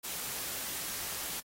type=noise; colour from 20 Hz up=white; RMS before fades=-38 dBFS; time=0.03-1.41 s; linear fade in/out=20 ms; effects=AAC 48 kbps